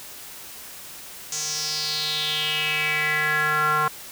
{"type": "tone with band-pass filter sweep", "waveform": "square", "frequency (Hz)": 152.6, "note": "D#3", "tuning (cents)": -33, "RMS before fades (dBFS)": -24, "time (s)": [1.32, 3.88], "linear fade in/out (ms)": 2, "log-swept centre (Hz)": [6600, 1200], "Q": 5, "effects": ["white hiss -40 dBFS RMS until 4.11 s"]}